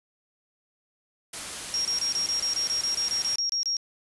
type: noise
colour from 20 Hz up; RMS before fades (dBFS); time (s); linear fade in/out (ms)
white; -35; 1.33-3.36; 5
type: tone bursts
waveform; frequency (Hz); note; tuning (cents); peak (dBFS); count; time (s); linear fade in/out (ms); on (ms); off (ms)
sine; 5588; F8; 0; -24; 15; 1.74-3.768; 0; 110; 27
effects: resampled to 24000 Hz